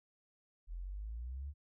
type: exponential sweep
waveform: sine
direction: up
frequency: 40.73 to 74.2 Hz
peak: -40 dBFS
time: 0.67-1.54 s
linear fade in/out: 50 ms
effects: none